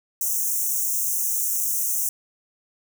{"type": "high-pass noise", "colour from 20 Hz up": "white", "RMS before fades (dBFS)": -24, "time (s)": [0.21, 2.09], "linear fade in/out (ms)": 2, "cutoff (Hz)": 5800, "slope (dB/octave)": 96, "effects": []}